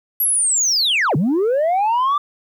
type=linear two-way sweep; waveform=sine; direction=down then up; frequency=11770 to 130.81 to 1190 Hz; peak=-12 dBFS; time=0.2-2.18 s; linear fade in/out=5 ms; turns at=1.16 s; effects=tanh soft clip ceiling -13 dBFS + 9-bit